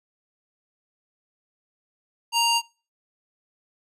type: tone with band-pass filter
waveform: square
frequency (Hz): 932.3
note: A#5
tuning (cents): 0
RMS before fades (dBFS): -21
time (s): 2.32-2.62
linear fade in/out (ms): 50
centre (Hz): 4400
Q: 0.69
effects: noise-tail reverb RT60 0.4 s tail -26 dB re dry + resampled to 32000 Hz